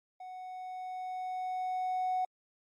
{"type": "tone with level ramp", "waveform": "triangle", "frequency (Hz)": 740, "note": "F#5", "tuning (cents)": 0, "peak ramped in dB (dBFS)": [-41, -25], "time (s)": [0.2, 2.25], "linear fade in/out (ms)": 5, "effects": ["tanh soft clip ceiling -25 dBFS", "AAC 64 kbps"]}